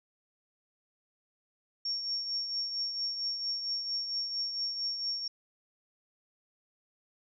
sine tone with tremolo, 5510 Hz, F8, 24 cents flat, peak -29 dBFS, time 1.85-5.28 s, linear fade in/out 5 ms, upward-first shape triangle, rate 4.4 Hz, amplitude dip 55%, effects none

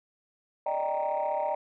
sine chord, Eb major seventh, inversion third, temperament equal, 587.3 / 622.3 / 784 / 932.3 Hz, D5 / Eb5 / G5 / Bb5, 0 / 0 / 0 / 0 cents, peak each -31 dBFS, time 0.66-1.55 s, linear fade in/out 5 ms, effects tanh soft clip ceiling -21 dBFS

